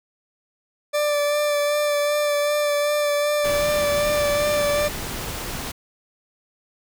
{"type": "tone with vibrato", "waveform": "40% pulse", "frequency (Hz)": 587.3, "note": "D5", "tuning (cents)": 0, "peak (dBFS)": -18, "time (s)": [0.93, 4.89], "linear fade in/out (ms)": 20, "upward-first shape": "sine", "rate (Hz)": 2.6, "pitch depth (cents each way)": 18}
{"type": "noise", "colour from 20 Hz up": "pink", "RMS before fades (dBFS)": -30, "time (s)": [3.44, 5.72], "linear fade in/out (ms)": 10}
{"effects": []}